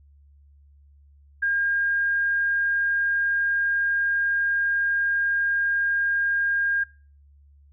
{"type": "tone", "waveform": "sine", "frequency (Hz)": 1614, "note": "G#6", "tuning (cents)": -50, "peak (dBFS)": -20, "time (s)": [1.42, 6.84], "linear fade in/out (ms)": 10, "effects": ["noise-tail reverb RT60 0.4 s tail -23 dB re dry", "added 71 Hz sine -51 dBFS peak until 7.72 s"]}